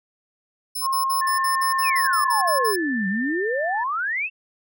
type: tone bursts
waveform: 5% pulse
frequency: 5250 Hz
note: E8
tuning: 8 cents flat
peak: -20 dBFS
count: 12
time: 0.75-2.762 s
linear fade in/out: 10 ms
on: 120 ms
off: 52 ms
type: tone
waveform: sine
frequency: 1070 Hz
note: C6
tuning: 38 cents sharp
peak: -20 dBFS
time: 0.81-2.74 s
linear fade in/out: 50 ms
type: tone with vibrato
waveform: sine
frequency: 1760 Hz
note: A6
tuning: in tune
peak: -26 dBFS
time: 1.21-3.84 s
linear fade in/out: 10 ms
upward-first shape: sine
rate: 0.59 Hz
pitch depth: 35 cents each way
type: exponential two-way sweep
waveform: sine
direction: down then up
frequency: 2757 to 185 to 2757 Hz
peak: -22 dBFS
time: 1.82-4.3 s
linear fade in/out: 50 ms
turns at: 3.08 s
effects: none